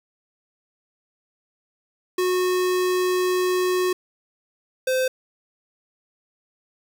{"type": "tone pair in turn", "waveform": "square", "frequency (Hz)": [365.3, 516.6], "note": ["F#4", "C5"], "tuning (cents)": [-22, -22], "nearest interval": "tritone", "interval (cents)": 600, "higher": "second", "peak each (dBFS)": -20, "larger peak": "neither", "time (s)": [[2.18, 3.93], [4.87, 5.08]], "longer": "first", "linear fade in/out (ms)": 5, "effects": ["8-bit"]}